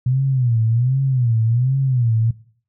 sine tone with vibrato, 123.2 Hz, B2, 4 cents flat, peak -14 dBFS, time 0.06-2.31 s, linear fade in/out 5 ms, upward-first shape sine, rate 1.3 Hz, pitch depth 170 cents each way, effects noise-tail reverb RT60 0.5 s tail -19 dB re dry

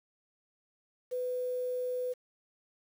sine tone with quantisation, 500 Hz, B4, 21 cents sharp, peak -31 dBFS, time 1.11-2.14 s, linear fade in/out 20 ms, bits 9, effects none

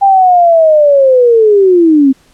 sine linear sweep, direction down, 800 to 260 Hz, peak -3 dBFS, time 0.01-2.13 s, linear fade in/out 20 ms, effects pink hiss -48 dBFS RMS until 2.33 s + low-pass 10000 Hz 12 dB/octave

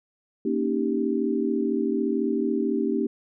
sine chord, Eb dominant seventh, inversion second, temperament equal, 233.1 / 277.2 / 311.1 / 392 Hz, Bb3 / Db4 / Eb4 / G4, 0 / 0 / 0 / 0 cents, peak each -27 / -28 / -28 / -27 dBFS, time 0.45-3.07 s, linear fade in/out 5 ms, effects none

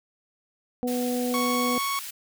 harmonic tone, 246.9 Hz, B3, in tune, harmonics 1 / 2 / 3, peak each -26 / -29 / -36 dBFS, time 0.83-1.78 s, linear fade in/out 0 ms
white high-pass noise, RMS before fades -37 dBFS, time 0.87-2.11 s, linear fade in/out 10 ms, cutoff 1600 Hz, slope 12 dB/octave
sawtooth tone, 1108.7 Hz, C#6, in tune, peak -22 dBFS, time 1.34-1.99 s, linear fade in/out 0 ms
effects none

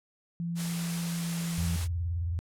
sine tone with pitch glide, 170 to 168.14 Hz, F3 to E3, -46 to +35 cents, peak -30 dBFS, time 0.4-1.76 s, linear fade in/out 0 ms, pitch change -19 cents, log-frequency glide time 1.04-1.64 s
white noise, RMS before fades -38 dBFS, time 0.55-1.88 s, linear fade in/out 50 ms
sine tone with vibrato, 84.7 Hz, E2, 48 cents sharp, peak -28 dBFS, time 1.58-2.39 s, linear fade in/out 0 ms, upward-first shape square, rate 19 Hz, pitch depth 120 cents each way
effects low-pass 11000 Hz 12 dB/octave

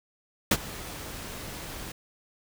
pink noise with ADSR envelope, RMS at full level -19 dBFS, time 0.51-1.92 s, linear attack 5 ms, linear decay 49 ms, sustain -20 dB, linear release 5 ms, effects none

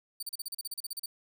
15% pulse tone bursts, 4585 Hz, D8, 42 cents flat, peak -28 dBFS, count 14, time 0.2-1.06 s, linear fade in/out 5 ms, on 28 ms, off 36 ms, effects none

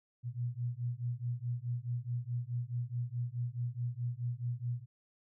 sine beating tone pair, 118.9 / 123.6 Hz, A#2 / B2, +35 / +2 cents, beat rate 4.7 Hz, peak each -37 / -37 dBFS, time 0.23-4.86 s, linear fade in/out 50 ms, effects none

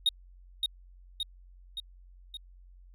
triangle tone with echo, 3727 Hz, A#7, 1 cent flat, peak -20 dBFS, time 0.06-0.09 s, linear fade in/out 2 ms, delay 570 ms, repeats 4, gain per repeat -4 dB, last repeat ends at 2.37 s, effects added 45 Hz sine -51 dBFS peak until 2.94 s

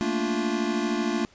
square chord, Bb major seventh, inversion third, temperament equal with one note detuned, 220 / 233.1 / 290.3 / 349.2 Hz, A3 / Bb3 / D4 / F4, 0 / 0 / -20 / 0 cents, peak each -30 / -31 / -31 / -30 dBFS, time 0.01-1.25 s, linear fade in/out 0 ms, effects pink hiss -56 dBFS RMS until 1.34 s + resampled to 16000 Hz

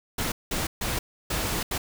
pink noise bursts at uneven times, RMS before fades -28 dBFS, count 5, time 0.18-0.32 / 0.51-0.67 / 0.81-0.99 / 1.3-1.63 / 1.71-1.78 s, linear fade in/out 5 ms, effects none

